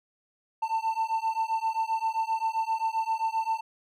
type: beating tone pair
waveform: triangle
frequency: 890 / 897.6 Hz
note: A5 / A5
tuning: +20 / +34 cents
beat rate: 7.6 Hz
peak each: -27 dBFS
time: 0.62-3.61 s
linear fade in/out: 10 ms
effects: none